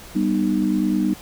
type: chord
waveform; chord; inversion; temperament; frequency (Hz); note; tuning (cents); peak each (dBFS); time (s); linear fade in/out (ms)
sine; G augmented; none; just; 196 / 245 / 306.2; G3 / B3 / D#4; 0 / -14 / -28; -21 / -23 / -21; 0.15-1.14; 10
effects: pink hiss -41 dBFS RMS until 1.21 s

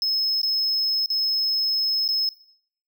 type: tone with dropouts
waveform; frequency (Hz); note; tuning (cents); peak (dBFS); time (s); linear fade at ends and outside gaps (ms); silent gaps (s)
triangle; 5180; E8; -31; -19; 0.02-2.29; 1; 0.416-0.431 / 1.06-1.102 / 2.079-2.088
effects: noise-tail reverb RT60 0.6 s tail -18 dB re dry

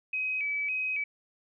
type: tone with vibrato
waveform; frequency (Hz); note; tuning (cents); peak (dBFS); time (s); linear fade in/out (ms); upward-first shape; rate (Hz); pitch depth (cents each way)
sine; 2408; D7; +43; -28; 0.13-1.04; 5; square; 1.8; 84
effects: none

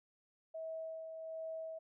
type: tone with tremolo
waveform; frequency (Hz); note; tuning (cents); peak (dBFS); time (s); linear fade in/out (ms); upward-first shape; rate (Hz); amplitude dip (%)
sine; 645; E5; -38; -40; 0.54-1.79; 10; sine; 1.3; 40
effects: none

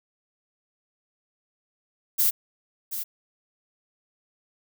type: noise with echo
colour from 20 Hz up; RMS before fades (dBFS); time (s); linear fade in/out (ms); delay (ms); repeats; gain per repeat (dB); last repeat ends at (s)
violet; -21; 2.18-2.31; 20; 730; 1; -10; 3.04
effects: none

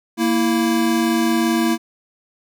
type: tone pair together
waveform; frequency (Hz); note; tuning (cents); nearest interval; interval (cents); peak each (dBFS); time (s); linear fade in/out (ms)
square; 231.8 / 329.6; A#3 / E4; -10 / 0; tritone; 610; -19; 0.17-1.78; 50
effects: none

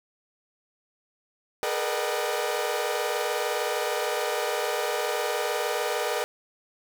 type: tone cluster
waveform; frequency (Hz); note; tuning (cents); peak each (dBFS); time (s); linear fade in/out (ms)
sawtooth; 426 / 472.8 / 492.4 / 605 / 762; G#4 / A#4 / B4 / D#5 / G5; +44 / +24 / -5 / -49 / -49; -28 / -28 / -31 / -27 / -30; 1.63-6.24; 0
effects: none

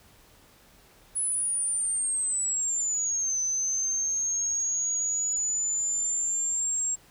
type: linear two-way sweep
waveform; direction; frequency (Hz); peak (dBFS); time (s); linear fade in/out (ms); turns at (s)
sine; down then up; 10240 to 6100 to 7560; -25; 1.15-6.96; 20; 3.39
effects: pink hiss -57 dBFS RMS until 7.1 s

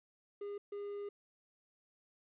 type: tone bursts at uneven times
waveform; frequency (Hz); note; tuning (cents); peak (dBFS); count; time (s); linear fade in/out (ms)
triangle; 406.9; G#4; -35; -38; 2; 0.41-0.58 / 0.72-1.09; 5
effects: resampled to 8000 Hz + 12-bit

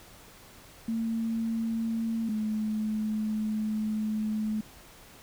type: tone pair in turn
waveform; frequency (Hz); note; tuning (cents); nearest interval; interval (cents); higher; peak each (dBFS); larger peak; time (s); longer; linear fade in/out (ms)
sine; 226.5 / 215.3; A#3 / A3; -50 / -37; minor second; 87; first; -27; neither; 0.88-2.29 / 2.29-4.61; second; 5
effects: pink hiss -52 dBFS RMS until 5.22 s

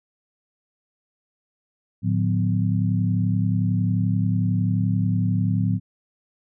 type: tone cluster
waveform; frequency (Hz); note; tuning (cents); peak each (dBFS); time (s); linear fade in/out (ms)
sine; 108.9 / 149 / 180.2 / 250.1; A2 / D3 / F#3 / B3; -17 / +25 / -45 / +22; -21 / -29 / -23 / -29; 2.02-5.8; 50
effects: none

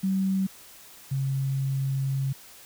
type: tone pair in turn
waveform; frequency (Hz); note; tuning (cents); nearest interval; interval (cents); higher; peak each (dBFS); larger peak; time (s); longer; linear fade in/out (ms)
sine; 191.4 / 135.34; G3 / C#3; -41 / -41; tritone; 600; first; -22 / -24; first; 0.03-0.47 / 1.11-2.33; second; 10
effects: white hiss -49 dBFS RMS until 2.65 s

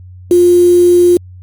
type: tone with quantisation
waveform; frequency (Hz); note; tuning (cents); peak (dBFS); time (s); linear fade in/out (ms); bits
sine; 352.5; F4; +16; -4; 0.31-1.17; 2; 4
effects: added 91 Hz sine -31 dBFS peak until 1.42 s + Opus 48 kbps

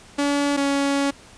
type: tone pair in turn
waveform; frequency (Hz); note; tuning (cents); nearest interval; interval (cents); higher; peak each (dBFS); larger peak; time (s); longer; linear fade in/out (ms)
sawtooth; 285.5 / 279.6; D4 / C#4; -49 / +15; unison; 36; first; -15; neither; 0.18-0.57 / 0.57-1.11; second; 10
effects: pink hiss -47 dBFS RMS until 1.37 s + resampled to 22050 Hz

